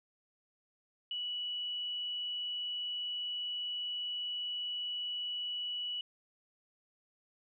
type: tone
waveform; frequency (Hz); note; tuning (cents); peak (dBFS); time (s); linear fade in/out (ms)
sine; 2945; F#7; -9; -35; 1.11-6.01; 2
effects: none